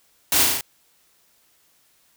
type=noise with echo; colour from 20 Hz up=white; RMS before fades=-19 dBFS; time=0.32-0.43 s; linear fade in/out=2 ms; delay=36 ms; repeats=5; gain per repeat=-2 dB; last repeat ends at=0.61 s; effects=white hiss -61 dBFS RMS until 2.16 s